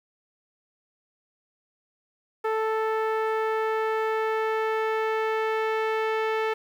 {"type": "tone with low-pass filter sweep", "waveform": "sawtooth", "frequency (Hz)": 440, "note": "A4", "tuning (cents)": 0, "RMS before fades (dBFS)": -26, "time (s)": [2.44, 6.54], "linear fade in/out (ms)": 10, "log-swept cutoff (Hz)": [1500, 2300], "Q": 1.3, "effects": ["9-bit"]}